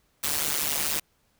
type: noise with amplitude modulation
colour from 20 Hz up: white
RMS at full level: -23 dBFS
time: 0.23-1 s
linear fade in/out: 10 ms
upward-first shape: sine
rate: 148 Hz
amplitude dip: 100%
effects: pink hiss -68 dBFS RMS until 1.39 s